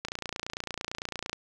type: click train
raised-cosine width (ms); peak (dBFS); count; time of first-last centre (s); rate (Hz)
0.2; -16; 38; 0.05-1.33; 28.9
effects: none